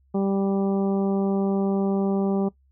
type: harmonic tone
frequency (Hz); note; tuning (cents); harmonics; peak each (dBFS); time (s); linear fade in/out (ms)
196; G3; 0; 1 / 2 / 3 / 4 / 5 / 6; -22 / -26 / -33 / -34 / -43 / -43; 0.14-2.49; 10
effects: noise-tail reverb RT60 0.1 s tail -19 dB re dry + added 67 Hz sine -58 dBFS peak until 2.71 s